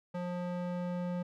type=tone with band-pass filter sweep; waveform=square; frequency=177.5 Hz; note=F3; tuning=28 cents sharp; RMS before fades=-36 dBFS; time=0.14-1.23 s; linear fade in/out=10 ms; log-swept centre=540 to 360 Hz; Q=0.7; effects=none